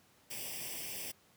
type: noise with comb filter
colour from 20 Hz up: white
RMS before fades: -42 dBFS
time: 0.3-1.12 s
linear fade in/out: 10 ms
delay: 0.37 ms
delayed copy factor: +0.85
effects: pink hiss -66 dBFS RMS until 1.36 s + high-pass 100 Hz 12 dB/octave